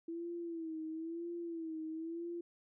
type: tone with vibrato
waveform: sine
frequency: 329.6 Hz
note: E4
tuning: in tune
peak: -39 dBFS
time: 0.08-2.41 s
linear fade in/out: 5 ms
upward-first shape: sine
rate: 1 Hz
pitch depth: 73 cents each way
effects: none